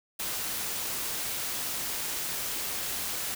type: noise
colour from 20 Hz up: white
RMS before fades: -33 dBFS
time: 0.19-3.35 s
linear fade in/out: 10 ms
effects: none